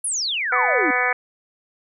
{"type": "exponential sweep", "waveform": "sine", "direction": "down", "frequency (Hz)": [11020, 268], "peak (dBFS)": -21, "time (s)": [0.04, 0.91], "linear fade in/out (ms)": 5}
{"type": "harmonic tone", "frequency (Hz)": 249.1, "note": "B3", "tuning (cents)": 15, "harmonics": [2, 3, 4, 5, 6, 7, 8, 9], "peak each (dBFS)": [-28, -26, -29, -27, -27, -23, -26, -24], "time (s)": [0.52, 1.13], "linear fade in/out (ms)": 5}
{"effects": []}